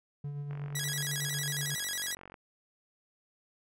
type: tone with tremolo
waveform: triangle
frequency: 144 Hz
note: D3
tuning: 34 cents flat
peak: -32 dBFS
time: 0.24-1.75 s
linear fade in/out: 5 ms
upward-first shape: sine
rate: 8.2 Hz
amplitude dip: 35%
type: click train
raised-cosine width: 0.5 ms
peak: -33 dBFS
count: 86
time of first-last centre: 0.51-2.342 s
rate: 46.4 Hz
type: tone with vibrato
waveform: 10% pulse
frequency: 1800 Hz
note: A6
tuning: 39 cents sharp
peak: -24 dBFS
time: 0.75-2.15 s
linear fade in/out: 5 ms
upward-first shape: square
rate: 11 Hz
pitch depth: 140 cents each way
effects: none